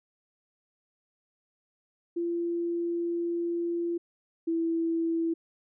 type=tone pair in turn; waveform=sine; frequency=341.9 / 330.6 Hz; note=F4 / E4; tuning=-37 / +5 cents; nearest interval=minor second; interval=58 cents; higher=first; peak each=-27 / -25 dBFS; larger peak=second; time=2.16-3.98 / 4.47-5.34 s; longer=first; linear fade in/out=10 ms; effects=none